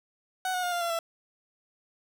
30% pulse tone with pitch steps, 745 / 728.8 / 713 / 697.5 / 682.4 / 667.6 Hz, F#5 / F#5 / F5 / F5 / F5 / E5, +12 / -26 / +36 / -2 / -40 / +22 cents, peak -25 dBFS, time 0.45-0.99 s, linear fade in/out 2 ms, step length 90 ms, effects none

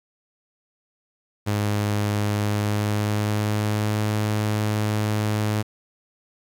sawtooth tone with pitch glide, 103.83 to 106.32 Hz, G#2 to G#2, 0 to +41 cents, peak -17 dBFS, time 1.46-5.63 s, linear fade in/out 20 ms, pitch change +41 cents, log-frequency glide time 2.34-4.02 s, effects 9-bit

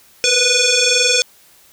sine tone with frequency modulation, 1487 Hz, F#6, 8 cents sharp, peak -11 dBFS, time 0.24-1.22 s, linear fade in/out 0 ms, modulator 984 Hz, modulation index 5.8, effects white hiss -49 dBFS RMS until 1.72 s

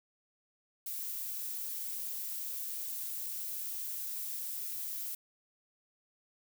violet noise, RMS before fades -39 dBFS, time 0.86-5.15 s, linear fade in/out 5 ms, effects none

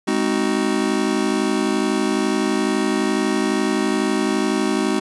square chord, Ab dominant seventh, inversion none, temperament just, 207.7 / 259.6 / 311.5 / 373.8 Hz, Ab3 / C4 / Eb4 / Gb4, 0 / -13 / +2 / +18 cents, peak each -24 dBFS, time 0.07-5 s, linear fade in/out 10 ms, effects resampled to 24000 Hz

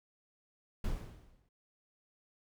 brown noise with exponential decay, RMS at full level -33 dBFS, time 0.84-1.49 s, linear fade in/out 5 ms, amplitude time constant 140 ms, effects none

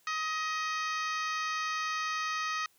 harmonic tone with a mistuned harmonic, 630 Hz, D#5, 21 cents sharp, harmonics 2 / 3 / 4 / 5 / 6 / 7 / 8 / 9 / 10, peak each -33 / -37 / -40 / -47 / -47 / -46 / -46 / -52 / -47 dBFS, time 0.07-2.66 s, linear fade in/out 2 ms, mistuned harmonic 10, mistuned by -21 cents, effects white hiss -67 dBFS RMS until 2.78 s

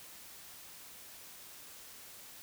silence, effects white hiss -52 dBFS RMS until 2.42 s

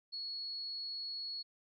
sine tone, 4356 Hz, C#8, 31 cents flat, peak -39 dBFS, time 0.12-1.43 s, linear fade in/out 20 ms, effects none

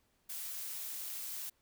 blue noise, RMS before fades -42 dBFS, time 0.29-1.5 s, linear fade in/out 10 ms, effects pink hiss -75 dBFS RMS until 1.61 s

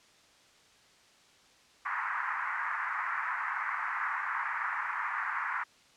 pink band-pass noise, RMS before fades -34 dBFS, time 1.85-5.64 s, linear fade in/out 10 ms, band 950 to 2000 Hz, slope 48 dB/octave, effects white hiss -61 dBFS RMS until 5.96 s + low-pass 6000 Hz 12 dB/octave

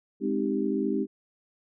sine chord, Ab major seventh, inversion none, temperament equal, 207.7 / 261.6 / 311.1 / 392 Hz, Ab3 / C4 / Eb4 / G4, 0 / 0 / 0 / 0 cents, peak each -30 dBFS, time 0.2-1.07 s, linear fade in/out 50 ms, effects none

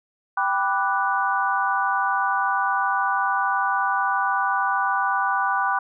sine chord, G major seventh, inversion none, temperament equal, 784 / 987.8 / 1174.7 / 1480 Hz, G5 / B5 / D6 / F#6, 0 / 0 / 0 / 0 cents, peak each -25 dBFS, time 0.37-5.79 s, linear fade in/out 5 ms, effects none

